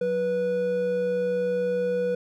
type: tone pair together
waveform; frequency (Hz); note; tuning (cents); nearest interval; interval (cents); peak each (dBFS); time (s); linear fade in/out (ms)
triangle; 183.62 / 490.2; F#3 / B4; -13 / -13; octave + perfect fourth; 1700; -31 / -21; 0.01-2.15; 5
effects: none